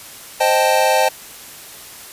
square chord, A half-diminished seventh, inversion first, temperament equal, 523.3 / 622.3 / 784 / 880 Hz, C5 / Eb5 / G5 / A5, 0 / 0 / 0 / 0 cents, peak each -19 dBFS, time 0.4-1.09 s, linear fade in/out 10 ms, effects white hiss -37 dBFS RMS until 2.12 s + resampled to 32000 Hz

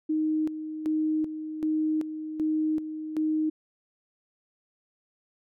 sine tone with tremolo, 311.1 Hz, D#4, in tune, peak -23 dBFS, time 0.09-3.5 s, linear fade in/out 10 ms, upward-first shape square, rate 1.3 Hz, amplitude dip 65%, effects none

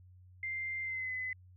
sine tone with pitch glide, 2093 to 2022 Hz, C7 to B6, 0 to +40 cents, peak -35 dBFS, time 0.43-1.33 s, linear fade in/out 2 ms, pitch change -60 cents, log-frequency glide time 0.82-1.13 s, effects added 91 Hz sine -55 dBFS peak until 1.56 s

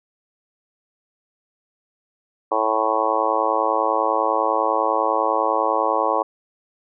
harmonic tone, 110 Hz, A2, in tune, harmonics 3 / 4 / 5 / 6 / 7 / 8 / 9 / 10, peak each -30 / -27 / -24 / -28 / -25 / -26 / -24 / -24 dBFS, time 2.51-6.23 s, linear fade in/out 10 ms, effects none

